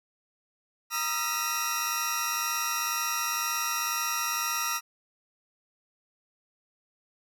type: tone cluster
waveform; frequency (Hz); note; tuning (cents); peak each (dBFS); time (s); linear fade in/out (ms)
sawtooth; 940 / 1247 / 1349 / 1936 / 5670; A#5 / D#6 / E6 / B6 / F8; +14 / +3 / +40 / -35 / +25; -34 / -30 / -29 / -35 / -30; 0.9-4.81; 50
effects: none